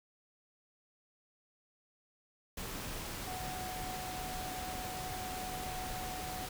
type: tone in noise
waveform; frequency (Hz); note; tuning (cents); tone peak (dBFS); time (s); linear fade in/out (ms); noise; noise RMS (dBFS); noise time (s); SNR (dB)
sine; 740; F#5; 0; -42; 3.27-6.46; 5; pink; -42; 2.57-6.49; -3
effects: none